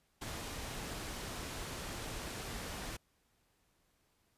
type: low-pass noise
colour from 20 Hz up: pink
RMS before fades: -43 dBFS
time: 0.21-2.97 s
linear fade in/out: 10 ms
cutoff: 11000 Hz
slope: 12 dB/octave
effects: pink hiss -75 dBFS RMS until 4.37 s + resampled to 32000 Hz